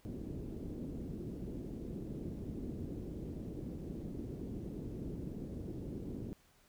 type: low-pass noise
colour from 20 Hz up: white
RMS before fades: -43 dBFS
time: 0.05-6.33 s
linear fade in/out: 0 ms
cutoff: 350 Hz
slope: 24 dB/octave
effects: pink hiss -68 dBFS RMS until 6.68 s